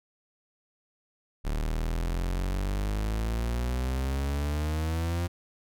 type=exponential sweep; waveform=40% pulse; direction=up; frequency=36.71 to 87.9 Hz; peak=-26 dBFS; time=1.44-5.28 s; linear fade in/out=20 ms; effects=none